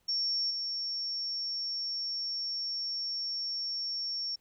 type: tone with level steps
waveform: sine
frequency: 5480 Hz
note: F8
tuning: 34 cents flat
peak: -28 / -32 dBFS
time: 0.08-4.36 s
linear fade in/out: 10 ms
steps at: 0.5 s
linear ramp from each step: 10 ms
effects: pink hiss -72 dBFS RMS until 4.4 s